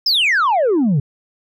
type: exponential sweep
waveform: sine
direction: down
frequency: 5370 to 130.81 Hz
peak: -10 dBFS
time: 0.06-1 s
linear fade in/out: 5 ms
effects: tanh soft clip ceiling -11 dBFS